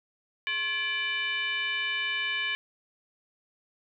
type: tone with frequency modulation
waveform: sine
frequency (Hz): 2349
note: D7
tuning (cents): 0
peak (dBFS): -27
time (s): 0.47-2.55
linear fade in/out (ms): 0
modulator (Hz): 637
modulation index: 1.3
effects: none